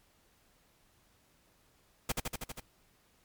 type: noise with echo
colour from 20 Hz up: pink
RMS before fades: -31 dBFS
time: 2.09-2.12 s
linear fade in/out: 5 ms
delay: 80 ms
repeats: 6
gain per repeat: -2 dB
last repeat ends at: 2.6 s
effects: pink hiss -68 dBFS RMS until 3.24 s + MP3 96 kbps